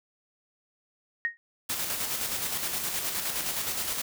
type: tone with exponential decay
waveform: sine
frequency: 1864.7 Hz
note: A#6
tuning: in tune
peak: -21 dBFS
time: 1.25-1.37 s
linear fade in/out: 0 ms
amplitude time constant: 26 ms
type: noise with tremolo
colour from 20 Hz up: white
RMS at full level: -30 dBFS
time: 1.69-4.02 s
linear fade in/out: 10 ms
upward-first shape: square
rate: 9.6 Hz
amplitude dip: 35%
effects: none